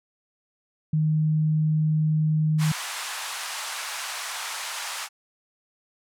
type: tone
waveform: sine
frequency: 155.1 Hz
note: D#3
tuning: 5 cents flat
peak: -19 dBFS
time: 0.93-2.72 s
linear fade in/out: 5 ms
type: band-pass noise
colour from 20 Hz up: pink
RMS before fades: -33 dBFS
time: 2.58-5.09 s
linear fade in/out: 50 ms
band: 860 to 11000 Hz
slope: 24 dB/octave
effects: none